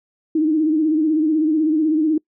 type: tone with vibrato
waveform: sine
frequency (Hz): 311.1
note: D#4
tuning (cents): 0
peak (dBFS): -14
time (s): 0.35-2.18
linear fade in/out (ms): 5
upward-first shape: sine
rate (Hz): 16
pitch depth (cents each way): 70
effects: noise-tail reverb RT60 0.1 s tail -26 dB re dry